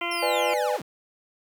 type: harmonic tone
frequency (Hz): 344.1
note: F4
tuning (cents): -26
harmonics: 1 / 2 / 3 / 4 / 6 / 7 / 8 / 9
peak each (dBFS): -35 / -34 / -33 / -36 / -32 / -36 / -36 / -36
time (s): 0.01-0.54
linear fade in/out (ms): 5
type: linear sweep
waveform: sawtooth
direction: down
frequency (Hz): 5500 to 100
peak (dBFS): -30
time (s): 0.11-0.82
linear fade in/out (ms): 5
type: chord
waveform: triangle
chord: G# diminished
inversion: first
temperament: just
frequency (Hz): 498.4 / 598 / 830.6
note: B4 / D5 / G#5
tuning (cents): +16 / +31 / 0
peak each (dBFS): -25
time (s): 0.22-0.77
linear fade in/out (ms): 10
effects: 9-bit